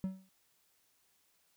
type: tone with exponential decay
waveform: triangle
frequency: 189.4 Hz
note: F#3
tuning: 41 cents sharp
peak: -28 dBFS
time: 0.04-0.29 s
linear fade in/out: 0 ms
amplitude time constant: 54 ms
effects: white hiss -73 dBFS RMS until 1.56 s